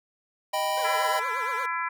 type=chord; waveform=square; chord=Eb augmented; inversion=none; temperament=equal; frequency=622.3 / 784 / 987.8 Hz; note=Eb5 / G5 / B5; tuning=0 / 0 / 0 cents; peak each=-30 dBFS; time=0.53-1.2 s; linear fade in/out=10 ms
type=tone with vibrato; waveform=20% pulse; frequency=489.4 Hz; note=B4; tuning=16 cents flat; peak=-31 dBFS; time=0.77-1.66 s; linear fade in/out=5 ms; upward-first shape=triangle; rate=8.6 Hz; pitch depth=240 cents each way
type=harmonic tone; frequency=335.8 Hz; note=E4; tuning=32 cents sharp; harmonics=3 / 4 / 5 / 6 / 7; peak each=-30 / -32 / -34 / -36 / -37 dBFS; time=0.84-1.89 s; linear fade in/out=10 ms
effects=none